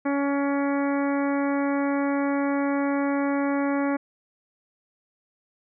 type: harmonic tone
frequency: 281 Hz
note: C#4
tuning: 24 cents sharp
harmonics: 1 / 2 / 3 / 4 / 5 / 6 / 7 / 8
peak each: -23 / -29 / -33 / -35 / -37 / -39 / -40 / -41 dBFS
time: 0.05-3.97 s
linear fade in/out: 10 ms
effects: none